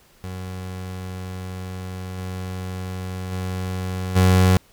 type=tone with level steps; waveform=30% pulse; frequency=92.5 Hz; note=F#2; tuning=in tune; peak=-27 / -25 / -22 / -10 dBFS; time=0.24-4.57 s; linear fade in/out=0 ms; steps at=2.17 / 3.31 / 4.15 s; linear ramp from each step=20 ms; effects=pink hiss -55 dBFS RMS until 4.72 s